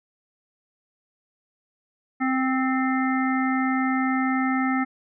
harmonic tone with a mistuned harmonic, 261.6 Hz, C4, in tune, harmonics 1 / 3 / 5 / 7 / 8, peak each -22 / -29 / -29 / -32 / -32 dBFS, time 2.2-4.85 s, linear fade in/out 20 ms, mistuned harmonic 7, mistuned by -24 cents, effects none

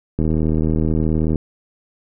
click train, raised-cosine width 3 ms, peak -7 dBFS, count 93, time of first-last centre 0.19-1.358 s, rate 78.8 Hz, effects none

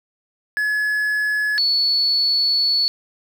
triangle / sine tone pair in turn, 1700 / 4425 Hz, G#6 / C#8, +40 / -4 cents, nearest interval octave + perfect fourth, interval 1656 cents, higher second, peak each -16 / -15 dBFS, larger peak second, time 0.57-1.58 / 1.58-2.88 s, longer second, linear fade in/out 0 ms, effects 7-bit

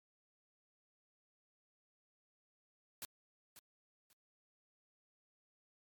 white noise with echo, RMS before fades -45 dBFS, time 3.02-3.05 s, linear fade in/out 0 ms, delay 540 ms, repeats 2, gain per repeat -12 dB, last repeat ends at 4.13 s, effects MP3 96 kbps

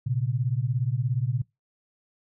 sine beating tone pair, 117.1 / 134.1 Hz, A#2 / C3, +8 / +43 cents, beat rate 17 Hz, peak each -26 dBFS, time 0.06-1.42 s, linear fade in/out 10 ms, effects noise-tail reverb RT60 0.2 s tail -23 dB re dry

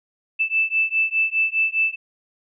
sine beating tone pair, 2637 / 2641.9 Hz, E7 / E7, 0 / +3 cents, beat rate 4.9 Hz, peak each -21 dBFS, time 0.39-1.96 s, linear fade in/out 20 ms, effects none

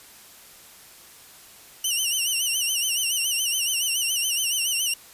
15% pulse tone with vibrato, 2901 Hz, F#7, 35 cents flat, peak -15 dBFS, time 1.84-4.94 s, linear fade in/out 5 ms, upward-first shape sine, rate 7.1 Hz, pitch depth 110 cents each way, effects white hiss -48 dBFS RMS until 5.13 s + resampled to 32000 Hz

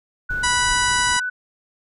sine tone with pitch glide, 1480 to 1492 Hz, F#6 to F#6, 0 to +14 cents, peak -22 dBFS, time 0.29-1.3 s, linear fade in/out 10 ms, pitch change +14 cents, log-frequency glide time 0.54-0.65 s
brown noise, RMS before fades -33 dBFS, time 0.3-1.17 s, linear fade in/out 5 ms
harmonic tone, 982 Hz, B5, 10 cents flat, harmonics 1 / 2 / 3 / 4 / 5 / 6 / 7 / 8 / 9 / 10, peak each -22 / -25 / -27 / -28 / -29 / -30 / -30 / -31 / -32 / -32 dBFS, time 0.43-1.2 s, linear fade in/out 10 ms
effects none

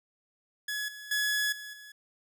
sawtooth tone with level steps, 1693 Hz, G#6, 33 cents sharp, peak -28 / -39 / -23 / -37 / -43 dBFS, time 0.68-1.92 s, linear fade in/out 5 ms, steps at 0.88 / 1.11 / 1.52 / 1.73 s, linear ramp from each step 5 ms, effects none

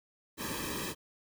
pink noise with comb filter, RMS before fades -37 dBFS, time 0.37-0.95 s, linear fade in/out 50 ms, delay 1.4 ms, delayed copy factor -0.9, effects none

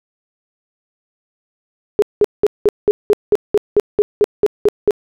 sine tone bursts, 415.3 Hz, G#4, in tune, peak -7 dBFS, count 14, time 1.99-4.908 s, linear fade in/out 0 ms, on 32 ms, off 190 ms, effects none

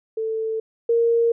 sine tone pair in turn, 443.4 / 464.8 Hz, A4 / A#4, +13 / -5 cents, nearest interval minor second, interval 82 cents, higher second, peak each -22 / -15 dBFS, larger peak second, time 0.17-0.6 / 0.89-1.32 s, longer neither, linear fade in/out 5 ms, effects none

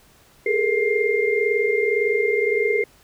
sine tone cluster, 407 / 428.8 / 466.6 / 2109 Hz, G#4 / A4 / A#4 / C7, -35 / -45 / +2 / +13 cents, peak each -23 dBFS, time 0.46-2.84 s, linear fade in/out 5 ms, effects pink hiss -54 dBFS RMS until 3.03 s

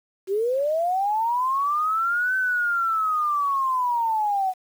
sine linear two-way sweep, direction up then down, 370 to 1535 to 734 Hz, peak -20 dBFS, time 0.27-4.54 s, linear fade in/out 50 ms, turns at 2.36 s, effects 8-bit

